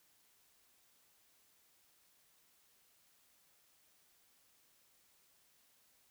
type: silence
effects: white hiss -71 dBFS RMS until 6.1 s